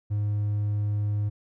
triangle tone, 103.83 Hz, G#2, in tune, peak -21 dBFS, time 0.1-1.3 s, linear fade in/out 20 ms, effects tanh soft clip ceiling -17 dBFS

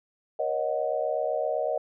sine chord, D# minor seventh, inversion second, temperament equal with one note detuned, 477.1 / 554.4 / 622.3 / 740 Hz, A#4 / C#5 / D#5 / F#5, +40 / 0 / 0 / 0 cents, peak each -32 / -31 / -28 / -33 dBFS, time 0.39-1.78 s, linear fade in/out 5 ms, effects none

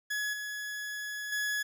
40% pulse tone with level steps, 1689 Hz, G#6, 29 cents sharp, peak -30 / -35 / -29 dBFS, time 0.1-1.63 s, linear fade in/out 10 ms, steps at 0.33 / 1.32 s, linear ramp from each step 5 ms, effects none

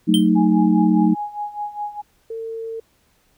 sine chord, D# diminished, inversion first, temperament equal with one note detuned, 185 / 222.8 / 311.1 Hz, F#3 / A3 / D#4, 0 / +22 / 0 cents, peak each -17 dBFS, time 0.07-1.15 s, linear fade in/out 20 ms
square tone with exponential decay, 3136 Hz, G7, in tune, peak -16 dBFS, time 0.14-0.29 s, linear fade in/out 1 ms, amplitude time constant 32 ms
sine tone with tremolo, 830.6 Hz, G#5, in tune, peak -22 dBFS, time 0.35-2.02 s, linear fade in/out 20 ms, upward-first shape sine, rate 4.9 Hz, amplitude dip 80%
sine tone, 451.7 Hz, A4, 45 cents sharp, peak -26 dBFS, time 2.3-2.8 s, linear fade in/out 5 ms
effects pink hiss -61 dBFS RMS until 3.37 s

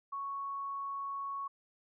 sine tone, 1109 Hz, C#6, in tune, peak -36 dBFS, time 0.12-1.48 s, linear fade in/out 10 ms, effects none

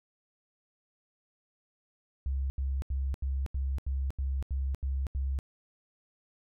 sine tone bursts, 67.3 Hz, C2, 49 cents sharp, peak -28 dBFS, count 10, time 2.26-5.389 s, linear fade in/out 0 ms, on 240 ms, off 81 ms, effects none

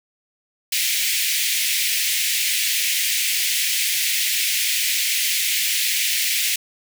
pink high-pass noise, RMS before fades -21 dBFS, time 0.72-6.56 s, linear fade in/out 5 ms, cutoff 2000 Hz, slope 48 dB/octave, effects none

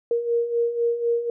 sine beating tone pair, 466.9 / 470.9 Hz, A#4 / A#4, +3 / +18 cents, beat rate 4 Hz, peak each -27 / -21 dBFS, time 0.11-1.3 s, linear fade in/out 2 ms, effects none

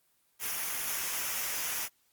white noise with comb filter, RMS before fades -34 dBFS, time 0.39-1.89 s, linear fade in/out 50 ms, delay 0.24 ms, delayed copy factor -0.55, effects white hiss -71 dBFS RMS until 2.12 s + Opus 24 kbps

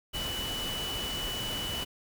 sine tone in noise, 2966 Hz, F#7, 4 cents sharp, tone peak -34 dBFS, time 0.13-1.85 s, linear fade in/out 20 ms, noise pink, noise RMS -37 dBFS, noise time 0.13-1.85 s, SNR 0 dB, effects none

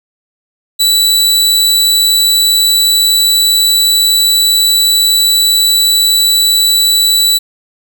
sawtooth tone, 3951 Hz, B7, in tune, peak -4 dBFS, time 0.79-7.39 s, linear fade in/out 20 ms, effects none

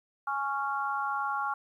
harmonic tone, 277.2 Hz, C#4, in tune, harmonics 3 / 4 / 5, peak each -33 / -33 / -33 dBFS, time 0.27-1.54 s, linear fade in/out 5 ms, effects 11-bit

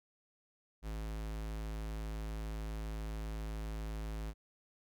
square tone, 53.7 Hz, A1, 41 cents flat, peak -39 dBFS, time 0.82-4.34 s, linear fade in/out 50 ms, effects none

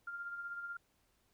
sine tone with tremolo, 1396.9 Hz, F6, in tune, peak -39 dBFS, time 0.07-0.77 s, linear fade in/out 5 ms, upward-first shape sine, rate 16 Hz, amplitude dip 45%, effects pink hiss -75 dBFS RMS until 1.33 s

